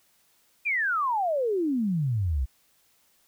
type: exponential sweep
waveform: sine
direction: down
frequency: 2489 to 60.1 Hz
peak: -23 dBFS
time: 0.65-2.46 s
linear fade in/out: 20 ms
effects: white hiss -65 dBFS RMS until 3.27 s